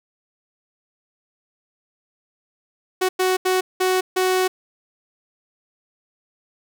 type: tone bursts at uneven times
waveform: sawtooth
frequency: 371.4 Hz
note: F#4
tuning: 7 cents sharp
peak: -13 dBFS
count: 5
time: 3.01-3.09 / 3.19-3.37 / 3.45-3.61 / 3.8-4.01 / 4.16-4.48 s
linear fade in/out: 10 ms
effects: none